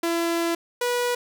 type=tone pair in turn; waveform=sawtooth; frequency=336.8 / 487.4 Hz; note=E4 / B4; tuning=+37 / -23 cents; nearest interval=tritone; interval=640 cents; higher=second; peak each=-18 dBFS; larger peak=neither; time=0.03-0.55 / 0.81-1.15 s; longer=first; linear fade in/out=5 ms; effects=none